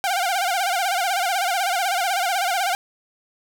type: tone with vibrato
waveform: sawtooth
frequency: 744 Hz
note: F#5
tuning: 9 cents sharp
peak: -16 dBFS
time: 0.04-2.75 s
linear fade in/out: 0 ms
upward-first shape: sine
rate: 16 Hz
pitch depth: 130 cents each way
effects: none